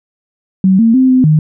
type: tone with pitch steps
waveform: sine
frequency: 189.4 / 227.5 / 259.8 / 256.5 / 154.1 Hz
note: F#3 / A#3 / C4 / C4 / D#3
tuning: +41 / -42 / -12 / -34 / -16 cents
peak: -5 dBFS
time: 0.64-1.39 s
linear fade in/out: 2 ms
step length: 150 ms
effects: none